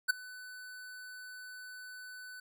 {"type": "tone with ADSR envelope", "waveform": "square", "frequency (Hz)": 1500, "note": "F#6", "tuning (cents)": 23, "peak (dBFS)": -23, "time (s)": [0.08, 2.4], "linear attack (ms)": 22, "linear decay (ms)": 9, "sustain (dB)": -23, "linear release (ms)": 4, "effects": []}